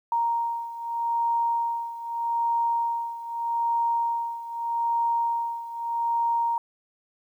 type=beating tone pair; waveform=sine; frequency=932.3 / 933.11 Hz; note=A#5 / A#5; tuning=0 / +1 cents; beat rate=0.81 Hz; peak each=-25 / -29 dBFS; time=0.12-6.58 s; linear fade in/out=2 ms; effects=10-bit